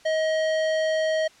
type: tone with hard clipping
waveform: sine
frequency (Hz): 632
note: D#5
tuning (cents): +27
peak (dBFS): -23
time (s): 0.05-1.28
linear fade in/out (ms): 10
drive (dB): 16
effects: white hiss -53 dBFS RMS until 1.4 s + low-pass 6000 Hz 12 dB/octave